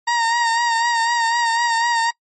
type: tone with vibrato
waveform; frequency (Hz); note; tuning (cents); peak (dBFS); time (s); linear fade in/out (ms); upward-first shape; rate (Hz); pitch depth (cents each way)
30% pulse; 932.3; A#5; 0; -13; 0.07-2.11; 10; sine; 4; 40
effects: noise-tail reverb RT60 0.1 s tail -25 dB re dry + MP3 32 kbps